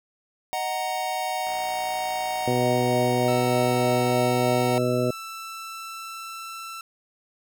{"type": "chord", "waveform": "square", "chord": "D# minor", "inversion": "none", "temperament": "equal with one note detuned", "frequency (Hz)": [622.3, 743.8, 932.3], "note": ["D#5", "F#5", "A#5"], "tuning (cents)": [0, 9, 0], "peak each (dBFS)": [-34, -28, -33], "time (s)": [0.53, 4.78], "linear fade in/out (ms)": 0}
{"type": "click train", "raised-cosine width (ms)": 0.5, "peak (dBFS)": -29, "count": 160, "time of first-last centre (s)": [1.47, 4.133], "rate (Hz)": 59.7}
{"type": "harmonic tone", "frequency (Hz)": 123.8, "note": "B2", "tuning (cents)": 5, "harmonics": [1, 2, 3, 4, 5], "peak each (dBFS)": [-27, -27, -27, -27, -27], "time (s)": [2.47, 5.11], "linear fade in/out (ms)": 5}
{"type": "tone with pitch glide", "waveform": "sawtooth", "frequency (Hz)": [1318.5, 1335.4], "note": ["E6", "E6"], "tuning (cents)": [0, 22], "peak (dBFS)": -31, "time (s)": [3.28, 6.81], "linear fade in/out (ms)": 2, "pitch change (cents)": 22, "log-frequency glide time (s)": [3.68, 6.49]}
{"effects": []}